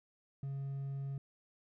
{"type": "tone with hard clipping", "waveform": "triangle", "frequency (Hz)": 137.7, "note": "C#3", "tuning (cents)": -11, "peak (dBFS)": -38, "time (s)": [0.43, 1.18], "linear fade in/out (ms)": 2, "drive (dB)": 5, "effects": []}